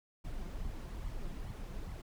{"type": "noise with flanger", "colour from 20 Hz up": "brown", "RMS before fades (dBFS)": -41, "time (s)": [0.24, 2.02], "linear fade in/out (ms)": 10, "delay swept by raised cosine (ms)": [0.91, 5.81], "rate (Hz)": 2.4, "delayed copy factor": 0.55, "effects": []}